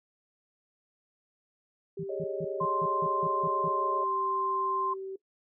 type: tone with pitch glide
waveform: sine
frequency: 392 to 384.4 Hz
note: G4 to G4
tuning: 0 to -34 cents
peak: -35 dBFS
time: 1.97-5.16 s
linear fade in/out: 5 ms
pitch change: -34 cents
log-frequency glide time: 2.16-5.02 s
type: tone bursts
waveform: sine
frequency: 164.81 Hz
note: E3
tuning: in tune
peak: -34 dBFS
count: 9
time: 1.99-3.684 s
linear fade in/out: 5 ms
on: 46 ms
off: 160 ms
type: chord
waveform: sine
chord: Ab suspended fourth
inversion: none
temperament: equal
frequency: 415.3 / 554.4 / 622.3 Hz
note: Ab4 / Db5 / Eb5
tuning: 0 / 0 / 0 cents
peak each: -39 / -36 / -38 dBFS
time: 2.09-4.04 s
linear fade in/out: 5 ms
type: tone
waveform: sine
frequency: 1046.5 Hz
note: C6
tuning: in tune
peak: -28 dBFS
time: 2.6-4.94 s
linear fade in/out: 10 ms
effects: noise-tail reverb RT60 0.1 s tail -19 dB re dry